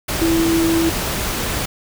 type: tone in noise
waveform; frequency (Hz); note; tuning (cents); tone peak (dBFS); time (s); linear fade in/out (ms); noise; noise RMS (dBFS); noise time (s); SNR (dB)
sine; 329.6; E4; 0; -14; 0.21-0.9; 10; pink; -22; 0.08-1.66; +5
effects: none